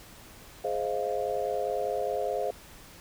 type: chord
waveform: sine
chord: F minor seventh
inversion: first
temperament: just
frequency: 419.1 / 523.8 / 628.6 / 698.5 Hz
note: Ab4 / C5 / Eb5 / F5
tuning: +16 / +2 / +18 / 0 cents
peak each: -33 / -32 / -34 / -33 dBFS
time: 0.64-2.51 s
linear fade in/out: 5 ms
effects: pink hiss -50 dBFS RMS until 3 s